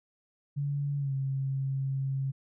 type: tone with pitch glide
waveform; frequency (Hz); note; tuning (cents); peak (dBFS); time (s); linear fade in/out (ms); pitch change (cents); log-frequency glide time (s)
sine; 142.6 to 135.3; C#3 to C#3; +49 to -42; -28; 0.56-2.32; 20; -91; 0.98-1.13
effects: none